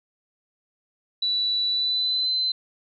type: tone with pitch glide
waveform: sine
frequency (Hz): 3951 to 4050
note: B7 to B7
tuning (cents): 0 to +43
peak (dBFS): -21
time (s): 1.22-2.52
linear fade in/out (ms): 5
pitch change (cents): +43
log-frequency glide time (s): 1.69-2.29
effects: none